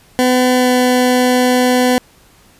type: tone with pitch glide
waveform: 20% pulse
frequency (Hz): 252.2 to 250.6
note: B3 to B3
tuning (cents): +36 to +25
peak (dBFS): -5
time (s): 0.19-1.98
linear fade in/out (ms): 0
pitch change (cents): -11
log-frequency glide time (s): 0.56-0.69
effects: pink hiss -48 dBFS RMS until 2.59 s + resampled to 32000 Hz